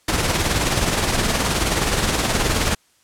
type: noise with tremolo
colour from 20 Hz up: pink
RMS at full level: -17 dBFS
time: 0.08-2.75 s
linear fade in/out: 5 ms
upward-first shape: triangle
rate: 19 Hz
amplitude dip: 55%
effects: white hiss -59 dBFS RMS until 3.03 s + low-pass 10000 Hz 12 dB/octave